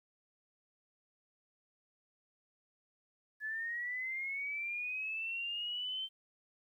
sine linear sweep, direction up, 1709 to 3115 Hz, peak -36 dBFS, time 3.4-6.09 s, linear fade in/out 50 ms, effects 12-bit

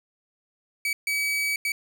40% pulse tone bursts at uneven times, 2280 Hz, C#7, 48 cents sharp, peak -23 dBFS, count 3, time 0.85-0.93 / 1.07-1.56 / 1.65-1.72 s, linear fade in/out 2 ms, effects none

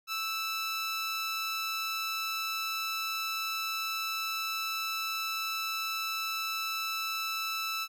15% pulse tone with amplitude modulation, 1318.5 Hz, E6, in tune, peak -24 dBFS, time 0.07-7.88 s, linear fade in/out 50 ms, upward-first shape sine, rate 227 Hz, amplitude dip 30%, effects none

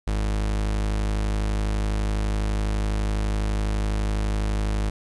40% pulse tone, 52 Hz, G#1, 3 cents sharp, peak -21 dBFS, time 0.07-4.9 s, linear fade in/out 5 ms, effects resampled to 24000 Hz + 9-bit

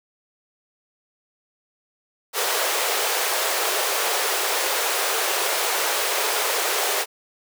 pink high-pass noise, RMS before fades -23 dBFS, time 2.33-7.06 s, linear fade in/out 50 ms, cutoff 400 Hz, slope 48 dB/octave, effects none

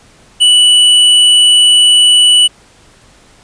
sine tone with tanh clipping, 2960 Hz, F#7, in tune, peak -5 dBFS, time 0.4-2.48 s, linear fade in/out 20 ms, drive 17 dB, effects pink hiss -44 dBFS RMS until 3.43 s + resampled to 22050 Hz

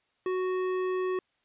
sine tone with hard clipping, 370 Hz, F#4, in tune, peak -29 dBFS, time 0.26-1.19 s, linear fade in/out 2 ms, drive 12 dB, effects white hiss -73 dBFS RMS until 1.44 s + resampled to 8000 Hz

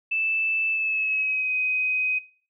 sine tone with pitch glide, 2637 to 2514 Hz, E7 to D#7, 0 to +17 cents, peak -22 dBFS, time 0.11-2.19 s, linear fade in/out 10 ms, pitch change -83 cents, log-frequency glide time 0.7-1.51 s, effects noise-tail reverb RT60 0.5 s tail -21 dB re dry

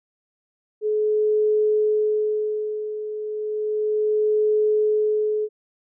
sine tone with tremolo, 426.4 Hz, G#4, 46 cents sharp, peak -16 dBFS, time 0.81-5.49 s, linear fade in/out 50 ms, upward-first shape sine, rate 0.33 Hz, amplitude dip 70%, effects none

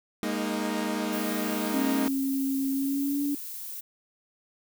sawtooth chord, Ab suspended second, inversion none, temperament equal with one note detuned, 204.7 / 233.1 / 311.1 Hz, Ab3 / Bb3 / Eb4, -25 / 0 / 0 cents, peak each -28 dBFS, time 0.23-2.08 s, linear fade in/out 0 ms
violet noise, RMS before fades -38 dBFS, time 1.12-3.81 s, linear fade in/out 10 ms
sine tone with pitch glide, 270.3 to 285.7 Hz, C#4 to D4, -44 to -48 cents, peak -25 dBFS, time 1.74-3.35 s, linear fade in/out 5 ms, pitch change +96 cents, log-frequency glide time 2.73-3.24 s
effects none

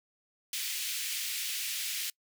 pink high-pass noise, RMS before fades -35 dBFS, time 0.53-2.1 s, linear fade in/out 2 ms, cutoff 2300 Hz, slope 24 dB/octave, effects noise-tail reverb RT60 0.1 s tail -25 dB re dry

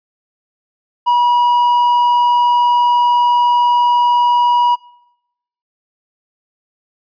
triangle tone with hard clipping, 967 Hz, B5, 37 cents flat, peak -10 dBFS, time 1.06-4.76 s, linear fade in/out 20 ms, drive 6 dB, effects noise-tail reverb RT60 0.9 s tail -25 dB re dry + resampled to 11025 Hz

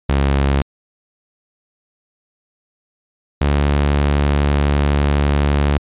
sawtooth tone pair in turn, 69.3 / 71.93 Hz, C#2 / D2, 0 / -35 cents, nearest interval minor second, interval 65 cents, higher second, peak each -9 dBFS, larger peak neither, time 0.09-0.62 / 3.41-5.78 s, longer second, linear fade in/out 5 ms, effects resampled to 8000 Hz

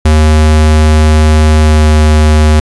square tone with pitch glide, 77.3 to 76.72 Hz, D#2 to D#2, -11 to -24 cents, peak -4 dBFS, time 0.05-2.6 s, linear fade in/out 5 ms, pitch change -13 cents, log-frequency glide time 1.59-1.86 s, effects resampled to 24000 Hz + 7-bit

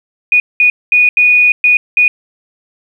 sine tone bursts at uneven times, 2466 Hz, D#7, 16 cents flat, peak -5 dBFS, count 6, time 0.32-0.4 / 0.6-0.7 / 0.92-1.09 / 1.17-1.52 / 1.64-1.77 / 1.97-2.08 s, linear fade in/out 2 ms, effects 7-bit

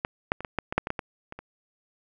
clicks, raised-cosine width 0.5 ms, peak -11 / -7 / -22 / -17 / -10 / -15 / -6 / -15 / -12 / -15 / -23 / -24 dBFS, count 12, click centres 0.049 / 0.319 / 0.406 / 0.448 / 0.587 / 0.725 / 0.78 / 0.871 / 0.904 / 0.992 / 1.324 / 1.39 s, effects none

